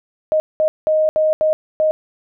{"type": "tone bursts at uneven times", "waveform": "sine", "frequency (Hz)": 622.3, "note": "D#5", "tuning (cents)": 0, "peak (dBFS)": -12, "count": 6, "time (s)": [[0.32, 0.4], [0.6, 0.68], [0.87, 1.09], [1.16, 1.33], [1.41, 1.53], [1.8, 1.91]], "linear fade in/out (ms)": 0, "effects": []}